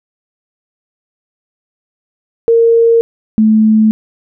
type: tone pair in turn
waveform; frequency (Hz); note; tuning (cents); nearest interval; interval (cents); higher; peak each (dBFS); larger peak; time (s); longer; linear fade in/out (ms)
sine; 461.1 / 217.6; A#4 / A3; -19 / -19; octave + minor second; 1300; first; -5; neither; 2.48-3.01 / 3.38-3.91; neither; 0
effects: none